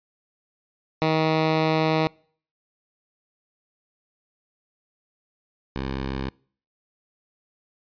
10% pulse tone pair in turn, 158.2 / 66.78 Hz, D#3 / C2, +29 / +36 cents, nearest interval octave + minor third, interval 1493 cents, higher first, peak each -11 / -19 dBFS, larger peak first, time 1.02-2.07 / 5.76-6.29 s, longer first, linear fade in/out 0 ms, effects noise-tail reverb RT60 0.5 s tail -26 dB re dry + resampled to 11025 Hz

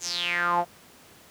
sawtooth tone with band-pass filter sweep, 174.61 Hz, F3, in tune, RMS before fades -26 dBFS, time 0-0.65 s, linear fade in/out 50 ms, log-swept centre 7200 to 680 Hz, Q 6.8, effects pink hiss -52 dBFS RMS until 1.3 s + high-pass 100 Hz 12 dB/octave

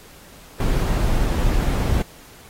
brown noise, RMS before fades -19 dBFS, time 0.6-2.02 s, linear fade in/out 2 ms, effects pink hiss -46 dBFS RMS until 2.49 s + AAC 48 kbps

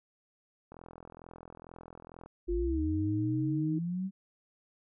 click train, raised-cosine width 1 ms, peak -34 dBFS, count 66, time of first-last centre 0.72-2.26 s, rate 42.2 Hz
sine linear sweep, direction up, 45.65 to 195.1 Hz, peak -31 dBFS, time 2.47-4.11 s, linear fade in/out 50 ms
sine tone with pitch glide, 349.2 to 311.1 Hz, F4 to D#4, 0 to 0 cents, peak -30 dBFS, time 2.48-3.79 s, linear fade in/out 10 ms, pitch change -200 cents, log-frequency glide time 2.63-2.81 s
effects none

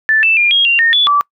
sine tone with pitch steps, 1758 / 2648 / 2406 / 3269 / 2769 / 1837 / 3442 / 1158 Hz, A6 / E7 / D7 / G#7 / F7 / A#6 / A7 / D6, -2 / +7 / +41 / -28 / -15 / -26 / -39 / -25 cents, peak -8 dBFS, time 0.09-1.21 s, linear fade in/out 0 ms, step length 140 ms, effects noise-tail reverb RT60 0.1 s tail -25 dB re dry

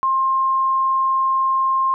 sine tone, 1061 Hz, C6, 24 cents sharp, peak -15 dBFS, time 0.03-1.94 s, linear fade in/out 0 ms, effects none

